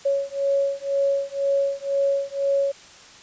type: beating tone pair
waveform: sine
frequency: 554.4 / 556.4 Hz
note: C#5 / C#5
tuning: 0 / +6 cents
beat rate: 2 Hz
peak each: -23 dBFS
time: 0.05-2.72 s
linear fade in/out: 10 ms
effects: white hiss -46 dBFS RMS until 3.22 s + resampled to 16000 Hz